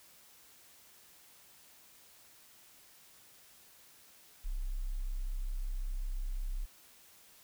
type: tone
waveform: sine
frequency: 32.7 Hz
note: C1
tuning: in tune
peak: -33 dBFS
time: 4.44-6.66 s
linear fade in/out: 20 ms
effects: white hiss -60 dBFS RMS until 7.43 s